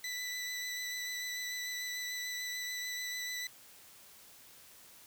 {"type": "tone with vibrato", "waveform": "20% pulse", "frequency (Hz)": 1984, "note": "B6", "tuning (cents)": 7, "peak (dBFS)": -32, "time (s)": [0.04, 3.47], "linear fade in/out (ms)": 2, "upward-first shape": "sine", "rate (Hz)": 6.8, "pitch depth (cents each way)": 13, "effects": ["white hiss -57 dBFS RMS until 5.06 s"]}